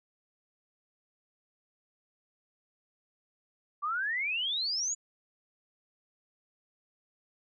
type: exponential sweep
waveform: sine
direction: up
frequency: 1142 to 7020 Hz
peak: -29 dBFS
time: 3.82-4.95 s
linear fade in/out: 20 ms
effects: none